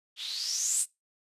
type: noise with low-pass filter sweep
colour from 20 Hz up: violet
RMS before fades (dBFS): -31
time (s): 0.16-0.86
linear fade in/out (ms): 50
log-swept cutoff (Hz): 3300 to 8900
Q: 7.3
effects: noise-tail reverb RT60 0.2 s tail -22 dB re dry + resampled to 32000 Hz